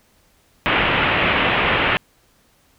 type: low-pass noise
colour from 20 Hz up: white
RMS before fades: -18 dBFS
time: 0.66-1.97 s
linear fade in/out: 0 ms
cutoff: 3000 Hz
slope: 48 dB/octave
effects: pink hiss -58 dBFS RMS until 2.78 s